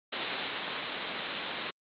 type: low-pass noise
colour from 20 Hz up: white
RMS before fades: -36 dBFS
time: 0.12-1.71 s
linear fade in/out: 10 ms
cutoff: 4000 Hz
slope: 96 dB/octave
effects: high-pass 200 Hz 12 dB/octave + Opus 48 kbps